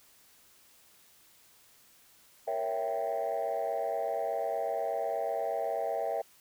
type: chord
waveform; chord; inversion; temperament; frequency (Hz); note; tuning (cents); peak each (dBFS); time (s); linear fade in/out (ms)
sine; A# diminished seventh; none; equal; 466.2 / 554.4 / 659.3 / 784; A#4 / C#5 / E5 / G5; 0 / 0 / 0 / 0; -36 / -35 / -32 / -34; 2.47-6.22; 10
effects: tanh soft clip ceiling -24 dBFS + white hiss -61 dBFS RMS until 6.4 s